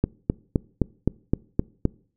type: click train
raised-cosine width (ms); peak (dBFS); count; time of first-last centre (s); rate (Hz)
3; -6; 8; 0.04-1.853; 3.86
effects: noise-tail reverb RT60 0.5 s tail -24 dB re dry